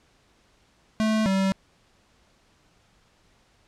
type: tone pair in turn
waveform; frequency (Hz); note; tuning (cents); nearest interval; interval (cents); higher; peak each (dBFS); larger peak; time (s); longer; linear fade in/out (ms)
square; 217.9 / 192.56; A3 / G3; -17 / -31; major second; 214; first; -21 / -21; neither; 1-1.26 / 1.26-1.52; neither; 0
effects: pink hiss -62 dBFS RMS until 3.67 s + low-pass 7000 Hz 12 dB/octave